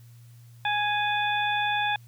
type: harmonic tone with a mistuned harmonic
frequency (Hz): 830.6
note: G#5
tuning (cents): 0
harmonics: 1 / 2 / 3 / 4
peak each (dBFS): -26 / -29 / -31 / -32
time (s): 0.65-1.96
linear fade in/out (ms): 2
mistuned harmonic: 4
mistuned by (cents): +74
effects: added 118 Hz sine -47 dBFS peak until 2.07 s + white hiss -62 dBFS RMS until 2.07 s